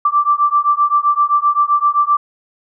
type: beating tone pair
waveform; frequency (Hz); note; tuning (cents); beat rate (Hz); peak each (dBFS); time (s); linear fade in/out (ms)
sine; 1168 / 1175.7; D6 / D6; -10 / +2; 7.7; -14; 0.05-2.17; 5
effects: none